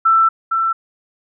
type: tone pair in turn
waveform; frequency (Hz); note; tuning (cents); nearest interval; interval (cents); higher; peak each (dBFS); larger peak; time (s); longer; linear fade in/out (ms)
sine; 1332 / 1337.8; E6 / E6; +18 / +25; unison; 7; second; -9 / -14; first; 0.05-0.29 / 0.51-0.73; first; 10
effects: none